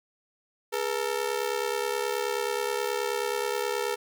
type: ring-modulated tone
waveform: sawtooth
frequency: 449.3 Hz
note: A4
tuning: 36 cents sharp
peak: -20 dBFS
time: 0.72-3.96 s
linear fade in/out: 20 ms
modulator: 34.7 Hz
effects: none